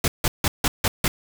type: noise bursts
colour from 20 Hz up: pink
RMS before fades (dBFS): -20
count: 6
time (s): 0.04-1.08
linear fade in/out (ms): 2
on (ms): 40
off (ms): 160
effects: none